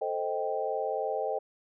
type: chord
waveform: sine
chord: A half-diminished seventh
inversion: none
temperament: equal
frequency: 440 / 523.3 / 622.3 / 784 Hz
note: A4 / C5 / Eb5 / G5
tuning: 0 / 0 / 0 / 0 cents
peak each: -34 dBFS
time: 0.01-1.39 s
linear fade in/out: 10 ms
effects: none